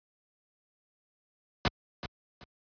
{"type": "noise with echo", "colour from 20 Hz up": "pink", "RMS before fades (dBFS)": -24, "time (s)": [1.65, 1.68], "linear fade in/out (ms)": 0, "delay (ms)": 380, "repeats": 2, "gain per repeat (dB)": -12, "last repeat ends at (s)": 2.44, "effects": ["high-pass 60 Hz 12 dB/octave", "resampled to 11025 Hz"]}